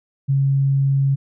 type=tone; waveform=sine; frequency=137.3 Hz; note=C#3; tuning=16 cents flat; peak=-14 dBFS; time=0.28-1.16 s; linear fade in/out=20 ms; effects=none